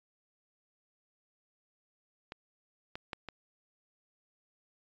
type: clicks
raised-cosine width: 0.3 ms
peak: -26 / -24 / -21 / -25 dBFS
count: 4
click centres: 2.321 / 2.955 / 3.132 / 3.287 s
effects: resampled to 16000 Hz